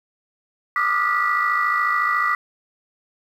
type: tone cluster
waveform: sine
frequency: 1182 / 1236 / 1339 / 1427 / 1954 Hz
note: D6 / D#6 / E6 / F6 / B6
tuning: +11 / -12 / +27 / +37 / -19 cents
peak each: -21 / -24 / -30 / -27 / -21 dBFS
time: 0.76-2.35 s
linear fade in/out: 2 ms
effects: tanh soft clip ceiling -9 dBFS + 8-bit